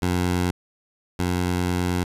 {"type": "tone pair in turn", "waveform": "15% pulse", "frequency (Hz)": [89.5, 89.5], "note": ["F2", "F2"], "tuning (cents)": [43, 43], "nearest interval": "unison", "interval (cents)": 0, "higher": "neither", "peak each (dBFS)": [-14, -15], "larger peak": "first", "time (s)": [[0.02, 0.51], [1.19, 2.04]], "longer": "second", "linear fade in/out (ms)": 5, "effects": ["resampled to 32000 Hz"]}